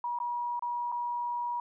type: tone with dropouts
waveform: sine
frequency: 961 Hz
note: B5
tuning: 48 cents flat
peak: -30 dBFS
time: 0.04-1.6 s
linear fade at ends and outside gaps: 2 ms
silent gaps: 0.188-0.201 / 0.594-0.623 / 0.918-0.923 s
effects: none